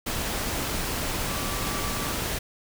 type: tone in noise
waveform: sine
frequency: 1159 Hz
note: D6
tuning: 23 cents flat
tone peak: -37 dBFS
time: 1.28-2.13 s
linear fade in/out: 10 ms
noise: pink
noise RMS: -29 dBFS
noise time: 0.06-2.39 s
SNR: -11 dB
effects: none